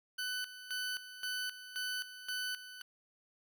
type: tone with tremolo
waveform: 20% pulse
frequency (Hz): 1500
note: F#6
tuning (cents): +23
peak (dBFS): -31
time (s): 0.18-2.82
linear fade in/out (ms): 10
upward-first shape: square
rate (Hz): 1.9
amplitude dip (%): 75
effects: none